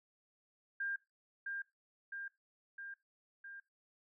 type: tone with echo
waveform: sine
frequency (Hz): 1600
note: G6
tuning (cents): +35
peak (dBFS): -36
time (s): 0.8-0.96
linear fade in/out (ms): 5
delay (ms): 660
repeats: 4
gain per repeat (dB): -3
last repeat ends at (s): 3.6
effects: noise-tail reverb RT60 0.2 s tail -17 dB re dry